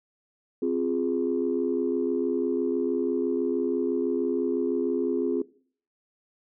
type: chord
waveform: sine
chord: F minor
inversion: second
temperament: equal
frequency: 261.6 / 349.2 / 415.3 Hz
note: C4 / F4 / Ab4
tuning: 0 / 0 / 0 cents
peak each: -27 dBFS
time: 0.62-5.42 s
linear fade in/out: 5 ms
effects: noise-tail reverb RT60 0.5 s tail -20 dB re dry + tanh soft clip ceiling -15 dBFS